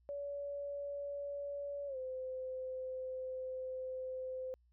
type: tone with pitch glide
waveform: sine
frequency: 569 to 515.8 Hz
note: C#5 to C5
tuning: +45 to -25 cents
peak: -39 dBFS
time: 0.09-4.54 s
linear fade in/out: 0 ms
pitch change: -170 cents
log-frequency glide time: 1.87-1.97 s
effects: added 60 Hz sine -67 dBFS peak until 4.72 s